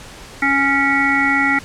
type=harmonic tone; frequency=277.2 Hz; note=C#4; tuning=in tune; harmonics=1 / 3 / 5 / 7 / 8; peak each=-20 / -22 / -20 / -17 / -20 dBFS; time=0.42-1.59 s; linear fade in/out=5 ms; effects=pink hiss -37 dBFS RMS until 1.64 s + low-pass 9000 Hz 12 dB/octave